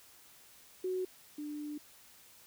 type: tone pair in turn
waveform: sine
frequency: 370 / 296.9 Hz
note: F#4 / D4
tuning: 0 / +19 cents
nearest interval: major third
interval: 381 cents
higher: first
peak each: -32 / -38 dBFS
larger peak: first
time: 0.84-1.05 / 1.38-1.78 s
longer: second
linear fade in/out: 5 ms
effects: white hiss -59 dBFS RMS until 2.46 s